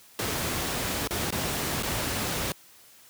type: noise with dropouts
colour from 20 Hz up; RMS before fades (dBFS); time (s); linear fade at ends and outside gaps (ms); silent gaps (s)
pink; -29; 0.19-2.52; 1; 1.074-1.108 / 1.306-1.324 / 1.825-1.832
effects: white hiss -54 dBFS RMS until 3.09 s + high-pass 60 Hz 12 dB/octave